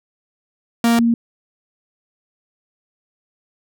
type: tone pair in turn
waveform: 45% pulse / sine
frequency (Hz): 233.1 / 233.1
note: A#3 / A#3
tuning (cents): 0 / 0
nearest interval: unison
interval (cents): 0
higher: neither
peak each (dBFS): -12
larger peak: neither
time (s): 0.84-0.99 / 0.99-1.14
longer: neither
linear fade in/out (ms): 2
effects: none